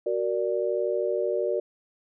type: chord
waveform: sine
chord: Gb augmented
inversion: none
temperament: equal with one note detuned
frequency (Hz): 373.4 / 466.2 / 587.3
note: Gb4 / Bb4 / D5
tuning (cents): +16 / 0 / 0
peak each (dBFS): -28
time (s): 0.06-1.6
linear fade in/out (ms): 5
effects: none